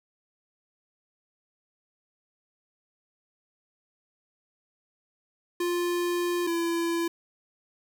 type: tone pair in turn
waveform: square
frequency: 350 / 337.3 Hz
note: F4 / E4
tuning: +4 / +40 cents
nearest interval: minor second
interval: 64 cents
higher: first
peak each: -26 dBFS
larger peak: neither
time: 5.6-6.47 / 6.47-7.08 s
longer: first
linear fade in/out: 5 ms
effects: 9-bit